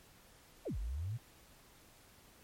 sine exponential two-way sweep, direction down then up, 787 to 46.25 to 125.8 Hz, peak -36 dBFS, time 0.65-1.18 s, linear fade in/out 20 ms, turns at 0.78 s, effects pink hiss -62 dBFS RMS until 2.43 s + MP3 64 kbps

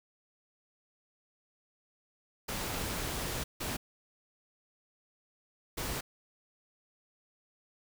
pink noise bursts at uneven times, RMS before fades -36 dBFS, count 3, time 2.48-3.44 / 3.6-3.77 / 5.77-6.01 s, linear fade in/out 10 ms, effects none

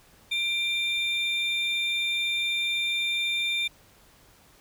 triangle tone pair together, 2366 / 3608 Hz, D7 / A7, +12 / +43 cents, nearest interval perfect fifth, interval 731 cents, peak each -26 dBFS, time 0.31-3.68 s, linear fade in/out 10 ms, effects pink hiss -57 dBFS RMS until 4.6 s

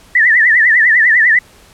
sine tone with vibrato, 1864.7 Hz, A#6, in tune, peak -6 dBFS, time 0.15-1.39 s, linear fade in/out 5 ms, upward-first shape triangle, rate 10 Hz, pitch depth 160 cents each way, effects pink hiss -44 dBFS RMS until 1.73 s + low-pass 12000 Hz 12 dB/octave

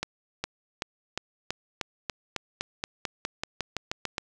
accelerating click train, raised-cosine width 0.2 ms, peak -12 dBFS, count 18, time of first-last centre 0.03-4.181 s, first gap 410 ms, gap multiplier 0.93, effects none

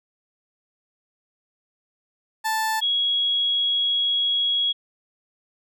30% pulse / sine tone pair in turn, 880 / 3322 Hz, A5 / G#7, 0 / 0 cents, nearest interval octave + major seventh, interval 2300 cents, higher second, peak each -19 dBFS, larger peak neither, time 2.44-2.81 / 2.81-4.73 s, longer second, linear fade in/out 20 ms, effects none

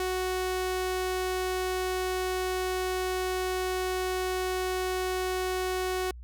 sawtooth tone, 370 Hz, F#4, in tune, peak -24 dBFS, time 0-6.11 s, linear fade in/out 2 ms, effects added 60 Hz sine -41 dBFS peak until 6.23 s

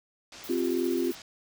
white low-pass noise, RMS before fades -47 dBFS, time 0.32-1.22 s, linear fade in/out 2 ms, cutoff 6300 Hz, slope 24 dB/octave
violet noise with tremolo, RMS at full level -43 dBFS, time 0.44-1.15 s, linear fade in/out 0 ms, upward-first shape square, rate 15 Hz, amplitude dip 45%
sine chord, C suspended fourth, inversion none, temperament equal, 261.6 / 349.2 / 392 Hz, C4 / F4 / G4, 0 / 0 / 0 cents, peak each -30 / -27 / -32 dBFS, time 0.49-1.12 s, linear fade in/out 10 ms
effects none

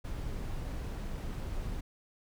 brown noise, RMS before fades -37 dBFS, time 0.04-1.81 s, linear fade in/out 10 ms, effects none

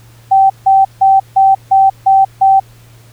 sine tone bursts, 775 Hz, G5, 20 cents flat, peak -4 dBFS, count 7, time 0.31-2.6 s, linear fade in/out 10 ms, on 190 ms, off 160 ms, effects added 116 Hz sine -39 dBFS peak until 3.12 s + pink hiss -46 dBFS RMS until 3.12 s

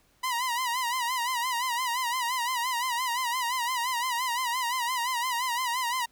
sawtooth tone with vibrato, 984 Hz, B5, 7 cents flat, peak -23 dBFS, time 0.23-6.06 s, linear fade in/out 10 ms, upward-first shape sine, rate 5.8 Hz, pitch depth 100 cents each way, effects pink hiss -65 dBFS RMS until 6.11 s

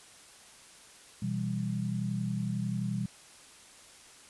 sine chord, E minor, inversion second, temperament equal, 123.47 / 164.81 / 196 Hz, B2 / E3 / G3, 0 / 0 / 0 cents, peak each -34 / -36 / -33 dBFS, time 1.22-3.06 s, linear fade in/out 5 ms, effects white hiss -54 dBFS RMS until 4.29 s + resampled to 24000 Hz

